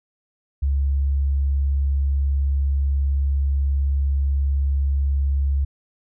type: tone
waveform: sine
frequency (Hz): 69.3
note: C#2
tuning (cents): 0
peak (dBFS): -17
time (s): 0.62-5.65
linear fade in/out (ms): 10
effects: none